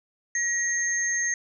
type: tone pair together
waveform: sine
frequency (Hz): 1900 / 6391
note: A#6 / G8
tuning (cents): +33 / +33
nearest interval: octave + major sixth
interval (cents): 2100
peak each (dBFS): -26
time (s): 0.35-1.34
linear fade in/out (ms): 2
effects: none